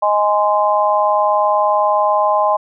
sine chord, Ab major, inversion second, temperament just, 623 / 830.6 / 1038.3 Hz, Eb5 / Ab5 / C6, +2 / 0 / -14 cents, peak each -16 dBFS, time 0.02-2.57 s, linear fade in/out 10 ms, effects none

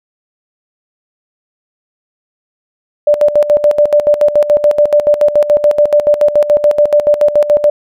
sine tone with tremolo, 590 Hz, D5, 8 cents sharp, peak -4 dBFS, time 3.07-7.7 s, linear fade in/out 5 ms, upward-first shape square, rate 7 Hz, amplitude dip 75%, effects none

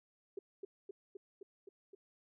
sine tone with echo, 393 Hz, G4, 4 cents sharp, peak -39 dBFS, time 0.37-0.39 s, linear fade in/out 5 ms, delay 260 ms, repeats 6, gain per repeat -2 dB, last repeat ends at 1.95 s, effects none

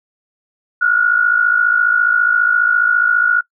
sine tone pair together, 1396.9 / 1451.6 Hz, F6 / F#6, 0 / -34 cents, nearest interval minor second, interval 66 cents, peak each -16 / -12 dBFS, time 0.81-3.41 s, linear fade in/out 10 ms, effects noise-tail reverb RT60 0.1 s tail -21 dB re dry

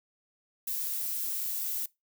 violet noise, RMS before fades -33 dBFS, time 0.67-1.86 s, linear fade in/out 5 ms, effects noise-tail reverb RT60 0.2 s tail -22 dB re dry

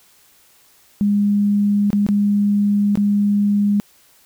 sine tone with dropouts, 204.2 Hz, G#3, 29 cents flat, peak -13 dBFS, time 1.01-3.8 s, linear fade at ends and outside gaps 0 ms, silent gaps 1.904-1.93 / 2.065-2.088 / 2.955-2.974 s, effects white hiss -53 dBFS RMS until 4.25 s

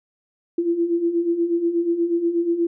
sine beating tone pair, 334 / 342.3 Hz, E4 / F4, +23 / -35 cents, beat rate 8.3 Hz, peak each -25 / -19 dBFS, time 0.58-2.67 s, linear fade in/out 5 ms, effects none

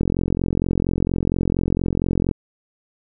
click train, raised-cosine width 3 ms, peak -7 dBFS, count 103, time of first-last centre 0.01-2.312 s, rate 44.3 Hz, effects none

